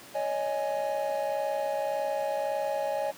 triangle chord, C# suspended second, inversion none, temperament equal with one note detuned, 560.5 / 622.3 / 830.6 Hz, C#5 / D#5 / G#5, +19 / 0 / 0 cents, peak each -29 / -30 / -31 dBFS, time 0.14-3.12 s, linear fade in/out 20 ms, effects pink hiss -48 dBFS RMS until 3.17 s + high-pass 200 Hz 12 dB/octave

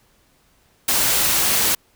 white noise, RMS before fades -18 dBFS, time 0.88-1.75 s, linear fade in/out 5 ms, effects pink hiss -59 dBFS RMS until 1.95 s

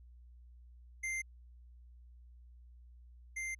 square tone pair in turn, 2091 / 2091 Hz, C7 / C7, -2 / -2 cents, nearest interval unison, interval 0 cents, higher neither, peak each -36 / -38 dBFS, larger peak first, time 1.03-1.22 / 3.36-3.55 s, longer neither, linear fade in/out 10 ms, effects added 60 Hz sine -54 dBFS peak until 3.59 s + resampled to 24000 Hz

